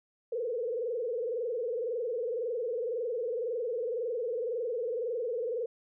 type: tone with frequency modulation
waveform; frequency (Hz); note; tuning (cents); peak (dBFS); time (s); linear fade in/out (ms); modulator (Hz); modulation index
sine; 473.7; A#4; +28; -30; 0.32-5.66; 5; 21.9; 1.7
effects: none